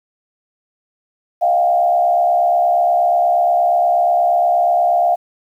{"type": "tone with frequency modulation", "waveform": "sine", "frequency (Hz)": 701, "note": "F5", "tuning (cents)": 6, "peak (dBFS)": -11, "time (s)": [1.41, 5.16], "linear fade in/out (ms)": 20, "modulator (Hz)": 68.4, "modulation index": 0.78, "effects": ["8-bit"]}